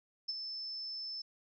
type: tone with ADSR envelope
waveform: sine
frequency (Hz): 5270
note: E8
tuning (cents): -1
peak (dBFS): -32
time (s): 0.28-1.22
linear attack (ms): 12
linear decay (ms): 31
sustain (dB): -7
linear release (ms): 7
effects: none